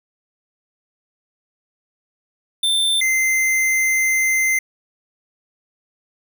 square tone pair in turn, 3561 / 2076 Hz, A7 / C7, +20 / -14 cents, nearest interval major sixth, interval 934 cents, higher first, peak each -16 dBFS, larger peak neither, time 2.63-3.01 / 3.01-4.59 s, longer second, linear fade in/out 5 ms, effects none

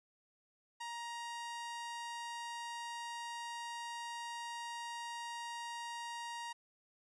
sawtooth tone, 940 Hz, A#5, 14 cents sharp, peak -38 dBFS, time 0.8-6.53 s, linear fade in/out 10 ms, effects resampled to 22050 Hz

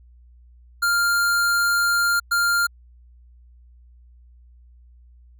square tone bursts at uneven times, 1399 Hz, F6, 3 cents sharp, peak -18 dBFS, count 2, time 0.82-2.2 / 2.31-2.67 s, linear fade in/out 10 ms, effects added 60 Hz sine -47 dBFS peak until 5.39 s

